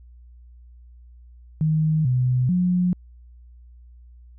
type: tone with pitch steps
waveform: sine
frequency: 156.4 / 126.3 / 179.8 Hz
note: D#3 / B2 / F#3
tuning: +9 / +39 / -49 cents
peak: -17 dBFS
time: 1.61-2.93 s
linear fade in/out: 0 ms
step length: 440 ms
effects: added 60 Hz sine -44 dBFS peak until 4.38 s